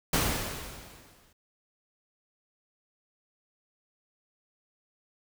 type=noise with exponential decay; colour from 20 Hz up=pink; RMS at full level=-24 dBFS; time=0.13-1.33 s; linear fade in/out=5 ms; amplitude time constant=260 ms; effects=none